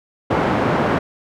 pink band-pass noise, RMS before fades -18 dBFS, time 0.3-0.99 s, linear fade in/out 10 ms, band 160 to 1300 Hz, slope 12 dB/octave, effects none

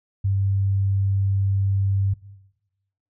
sine tone, 98 Hz, G2, in tune, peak -18 dBFS, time 0.24-2.14 s, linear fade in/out 10 ms, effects noise-tail reverb RT60 1.0 s tail -19 dB re dry

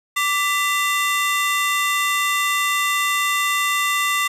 30% pulse ring-modulated tone, 1582 Hz, G6, 15 cents sharp, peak -12 dBFS, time 0.16-4.28 s, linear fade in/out 10 ms, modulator 417 Hz, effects resampled to 32000 Hz + 9-bit

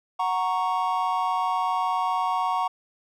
triangle chord, F# major, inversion none, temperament equal, 740 / 932.3 / 1108.7 Hz, F#5 / A#5 / C#6, 0 / 0 / 0 cents, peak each -25 dBFS, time 0.19-2.68 s, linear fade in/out 10 ms, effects none

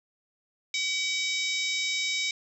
harmonic tone with a mistuned harmonic, 760 Hz, F#5, 46 cents sharp, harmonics 3 / 4 / 5 / 6 / 7 / 8 / 9 / 10, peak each -30 / -41 / -31 / -41 / -35 / -39 / -41 / -42 dBFS, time 0.74-2.31 s, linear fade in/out 2 ms, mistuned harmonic 6, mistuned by +41 cents, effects 10-bit

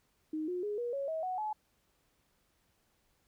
sine tone with pitch steps, 311.1 / 359.4 / 415.3 / 479.8 / 554.3 / 640.4 / 739.9 / 854.9 Hz, D#4 / F4 / G#4 / A#4 / C#5 / D#5 / F#5 / G#5, 0 / +50 / 0 / +50 / 0 / +50 / 0 / +50 cents, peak -33 dBFS, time 0.33-1.53 s, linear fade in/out 5 ms, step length 150 ms, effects pink hiss -74 dBFS RMS until 3.27 s

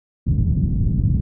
white low-pass noise, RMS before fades -18 dBFS, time 0.26-1.21 s, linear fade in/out 10 ms, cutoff 170 Hz, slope 24 dB/octave, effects none

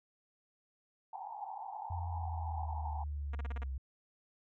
white band-pass noise, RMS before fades -44 dBFS, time 1.13-3.04 s, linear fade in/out 2 ms, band 750 to 920 Hz, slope 96 dB/octave
sine linear sweep, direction down, 87.1 to 65.41 Hz, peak -36 dBFS, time 1.9-3.78 s, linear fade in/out 5 ms
5% pulse tone bursts, 235.9 Hz, A#3, 21 cents sharp, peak -31 dBFS, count 6, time 3.33-3.637 s, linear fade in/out 5 ms, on 22 ms, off 35 ms
effects low-pass 2000 Hz 12 dB/octave

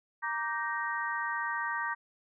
harmonic tone with a mistuned harmonic, 311.7 Hz, D#4, 3 cents sharp, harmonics 3 / 4 / 5 / 6, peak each -36 / -37 / -36 / -36 dBFS, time 0.22-1.95 s, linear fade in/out 20 ms, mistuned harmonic 4, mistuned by -110 cents, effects none

